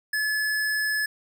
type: tone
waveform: square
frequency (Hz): 1716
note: A6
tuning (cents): -44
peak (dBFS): -24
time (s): 0.13-1.06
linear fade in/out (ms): 5
effects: none